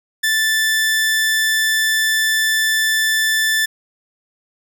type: tone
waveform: sawtooth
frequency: 1760 Hz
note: A6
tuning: in tune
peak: -11 dBFS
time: 0.23-3.66 s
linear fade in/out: 10 ms
effects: none